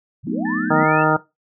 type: linear sweep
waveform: sine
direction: up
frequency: 79.8 to 2737 Hz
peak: -29 dBFS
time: 0.23-1.04 s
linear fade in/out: 20 ms
type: chord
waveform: sine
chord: B dominant seventh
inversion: second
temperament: equal with one note detuned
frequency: 181.4 / 220 / 246.9 / 311.1 Hz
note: F#3 / A3 / B3 / D#4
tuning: -34 / 0 / 0 / 0 cents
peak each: -27 / -26 / -25 / -25 dBFS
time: 0.27-0.84 s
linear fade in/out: 5 ms
type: tone with tremolo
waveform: sine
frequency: 1762 Hz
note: A6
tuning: 2 cents sharp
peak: -24 dBFS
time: 0.45-1.14 s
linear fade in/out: 5 ms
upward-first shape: sine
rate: 2.5 Hz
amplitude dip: 80%
type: harmonic tone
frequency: 155.56 Hz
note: D#3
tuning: in tune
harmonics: 1 / 2 / 3 / 4 / 5 / 6 / 8 / 9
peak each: -22 / -22 / -22 / -22 / -22 / -22 / -22 / -22 dBFS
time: 0.7-1.17 s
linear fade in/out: 10 ms
effects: noise-tail reverb RT60 0.2 s tail -17 dB re dry